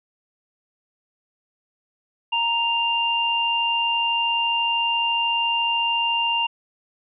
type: tone pair together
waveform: sine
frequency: 932.3 / 2794 Hz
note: A#5 / F7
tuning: 0 / 0 cents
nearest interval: octave + perfect fifth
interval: 1900 cents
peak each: -23 / -21 dBFS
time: 2.32-6.47 s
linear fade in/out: 10 ms
effects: none